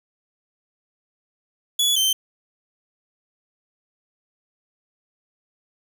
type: tone pair in turn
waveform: sawtooth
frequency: 3406 / 3106 Hz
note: G#7 / G7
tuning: +43 / -17 cents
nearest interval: major second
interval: 160 cents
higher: first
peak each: -14 dBFS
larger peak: neither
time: 1.79-1.96 / 1.96-2.13 s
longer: neither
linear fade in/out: 5 ms
effects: none